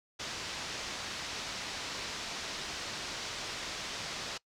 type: low-pass noise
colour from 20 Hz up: white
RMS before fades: -40 dBFS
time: 0.19-4.38 s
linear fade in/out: 10 ms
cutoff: 5800 Hz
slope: 24 dB/octave
effects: noise-tail reverb RT60 0.1 s tail -22 dB re dry